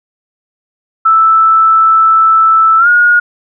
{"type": "tone with pitch glide", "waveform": "sine", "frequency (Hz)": [1318.5, 1437.8], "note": ["E6", "F6"], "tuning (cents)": [0, 50], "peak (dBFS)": -4, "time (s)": [1.05, 3.2], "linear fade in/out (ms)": 10, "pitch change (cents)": 150, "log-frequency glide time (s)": [2.78, 2.88], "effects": []}